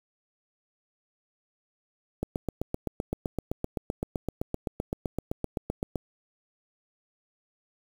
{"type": "click train", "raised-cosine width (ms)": 2, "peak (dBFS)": -15, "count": 30, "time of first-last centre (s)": [2.23, 5.958], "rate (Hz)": 7.78, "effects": ["7-bit"]}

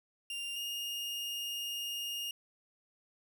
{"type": "tone pair in turn", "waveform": "40% pulse", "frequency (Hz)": [2794, 2840], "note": ["F7", "F7"], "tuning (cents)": [0, 28], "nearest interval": "unison", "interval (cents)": 28, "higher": "second", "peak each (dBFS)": [-36, -35], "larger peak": "second", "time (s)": [[0.3, 0.56], [0.56, 2.31]], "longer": "second", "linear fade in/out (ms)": 2, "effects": []}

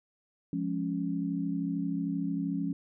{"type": "chord", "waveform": "sine", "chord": "Db major", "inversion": "first", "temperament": "equal", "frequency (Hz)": [174.61, 207.7, 277.2], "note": ["F3", "Ab3", "Db4"], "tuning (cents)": [0, 0, 0], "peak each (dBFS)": [-33, -36, -32], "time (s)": [0.53, 2.73], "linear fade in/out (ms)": 2, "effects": []}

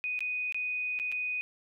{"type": "tone with dropouts", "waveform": "sine", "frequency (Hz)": 2489, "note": "D#7", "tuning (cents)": 0, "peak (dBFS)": -30, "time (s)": [0.04, 1.41], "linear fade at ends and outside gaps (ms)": 0, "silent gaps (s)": [[0.191, 0.206], [0.524, 0.545], [0.99, 0.998], [1.117, 1.123]], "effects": []}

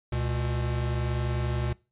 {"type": "tone pair together", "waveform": "square", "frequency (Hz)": [69.3, 120.53], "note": ["C#2", "B2"], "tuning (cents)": [0, -42], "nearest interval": "minor seventh", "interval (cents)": 958, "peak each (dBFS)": [-31, -29], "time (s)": [0.12, 1.73], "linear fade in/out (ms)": 5, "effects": ["noise-tail reverb RT60 0.3 s tail -22 dB re dry", "resampled to 8000 Hz"]}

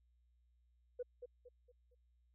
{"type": "tone with echo", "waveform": "sine", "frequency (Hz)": 492, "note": "B4", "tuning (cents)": -7, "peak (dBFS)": -38, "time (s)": [0.99, 1.03], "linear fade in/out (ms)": 10, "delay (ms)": 230, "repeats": 4, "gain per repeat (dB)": -8, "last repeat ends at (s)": 1.95, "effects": ["tanh soft clip ceiling -34 dBFS", "added 60 Hz sine -70 dBFS peak until 2.34 s"]}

